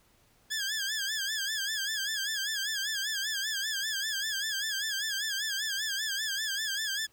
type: tone with vibrato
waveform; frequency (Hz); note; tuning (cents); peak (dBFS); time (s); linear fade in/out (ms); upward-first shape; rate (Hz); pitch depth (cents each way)
15% pulse; 1667; G#6; +6; -24; 0.5-7.07; 20; sine; 5.1; 110
effects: pink hiss -65 dBFS RMS until 7.12 s